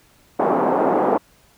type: band-pass noise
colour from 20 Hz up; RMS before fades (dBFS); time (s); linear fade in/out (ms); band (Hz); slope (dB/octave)
white; -18; 0.39-1.18; 10; 210 to 900; 24
effects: pink hiss -55 dBFS RMS until 1.57 s